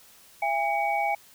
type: tone cluster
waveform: sine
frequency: 673 / 812 / 2260 Hz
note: E5 / G#5 / C#7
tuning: +36 / -39 / +33 cents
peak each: -30 / -25 / -30 dBFS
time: 0.42-1.15 s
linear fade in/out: 5 ms
effects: white hiss -54 dBFS RMS until 1.34 s